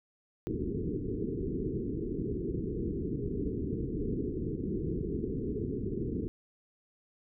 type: low-pass noise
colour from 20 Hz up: white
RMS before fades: -34 dBFS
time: 0.47-6.28 s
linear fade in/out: 0 ms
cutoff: 440 Hz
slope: 96 dB/octave
effects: none